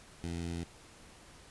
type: tone with notch filter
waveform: 15% pulse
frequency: 84.9 Hz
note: F2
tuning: 48 cents flat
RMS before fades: -38 dBFS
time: 0.24-0.64 s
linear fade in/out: 0 ms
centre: 1100 Hz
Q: 0.79
effects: pink hiss -56 dBFS RMS until 1.5 s + resampled to 24000 Hz